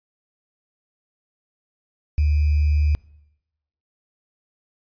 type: tone with sample-and-hold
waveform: sine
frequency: 74.6 Hz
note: D2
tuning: 28 cents sharp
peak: -15 dBFS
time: 2.18-2.95 s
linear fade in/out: 0 ms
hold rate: 2450 Hz
effects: noise-tail reverb RT60 0.9 s tail -23 dB re dry + resampled to 11025 Hz